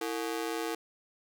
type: ring-modulated tone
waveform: sawtooth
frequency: 393 Hz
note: G4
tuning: 4 cents sharp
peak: -25 dBFS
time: 0.01-0.75 s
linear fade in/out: 5 ms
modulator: 62.2 Hz
effects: 11-bit